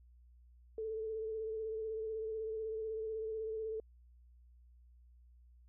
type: tone with vibrato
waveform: sine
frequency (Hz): 440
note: A4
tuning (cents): 0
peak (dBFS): -37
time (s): 0.78-3.8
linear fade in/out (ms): 2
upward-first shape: sine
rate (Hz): 16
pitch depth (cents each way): 27
effects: added 60 Hz sine -59 dBFS peak until 5.68 s